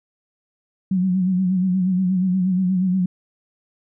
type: tone with vibrato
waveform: sine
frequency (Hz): 185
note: F#3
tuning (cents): 0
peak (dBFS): -16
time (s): 0.91-3.06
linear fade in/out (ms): 5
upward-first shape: sine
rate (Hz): 8.4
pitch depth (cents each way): 58
effects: none